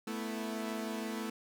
sawtooth chord, A suspended second, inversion none, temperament equal with one note detuned, 220 / 246.2 / 329.6 Hz, A3 / B3 / E4, 0 / -5 / 0 cents, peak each -34 / -39 / -39 dBFS, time 0.07-1.3 s, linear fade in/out 5 ms, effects none

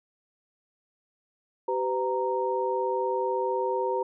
sine tone cluster, 384.9 / 505 / 929 Hz, G4 / B4 / A#5, -32 / +39 / -6 cents, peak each -29 dBFS, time 1.68-4.03 s, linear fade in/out 5 ms, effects none

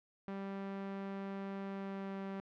sawtooth tone with pitch glide, 196 to 194.65 Hz, G3 to G3, 0 to -12 cents, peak -36 dBFS, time 0.28-2.4 s, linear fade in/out 0 ms, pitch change -12 cents, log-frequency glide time 1.66-2.21 s, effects low-pass 2000 Hz 12 dB/octave

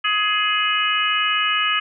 harmonic tone, 419.6 Hz, G#4, 18 cents sharp, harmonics 3 / 4 / 5 / 6 / 7, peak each -22 / -25 / -27 / -24 / -22 dBFS, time 0.04-1.8 s, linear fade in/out 10 ms, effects none

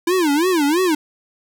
square tone with vibrato, 325.9 Hz, E4, 20 cents flat, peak -15 dBFS, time 0.07-0.95 s, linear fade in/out 5 ms, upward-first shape sine, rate 3 Hz, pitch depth 250 cents each way, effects none

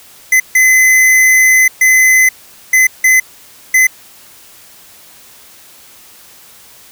square tone bursts at uneven times, 2034 Hz, C7, 50 cents flat, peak -6 dBFS, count 6, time 0.32-0.4 / 0.55-1.68 / 1.81-2.29 / 2.73-2.87 / 3.04-3.2 / 3.74-3.87 s, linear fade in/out 5 ms, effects white hiss -40 dBFS RMS until 6.91 s

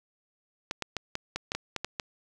clicks, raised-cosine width 0.2 ms, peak -14 dBFS, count 10, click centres 0.711 / 0.823 / 0.967 / 1.154 / 1.36 / 1.519 / 1.55 / 1.763 / 1.846 / 1.998 s, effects none

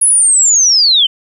sine linear sweep, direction down, 10548 to 2991 Hz, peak -6 dBFS, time 0.01-1.07 s, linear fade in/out 10 ms, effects 8-bit

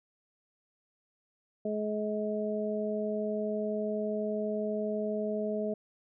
harmonic tone, 212.1 Hz, G#3, 37 cents sharp, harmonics 1 / 2 / 3, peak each -34 / -34 / -34 dBFS, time 1.65-5.74 s, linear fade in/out 5 ms, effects none

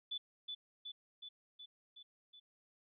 sine tone with echo, 3478 Hz, A7, 21 cents flat, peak -38 dBFS, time 0.11-0.18 s, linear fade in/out 10 ms, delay 370 ms, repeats 6, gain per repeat -3 dB, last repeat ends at 2.4 s, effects none

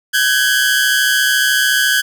sawtooth tone pair together, 1527.2 / 1661.2 Hz, G6 / G#6, -46 / 0 cents, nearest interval minor second, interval 146 cents, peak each -11 dBFS, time 0.13-2.02 s, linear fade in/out 20 ms, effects none

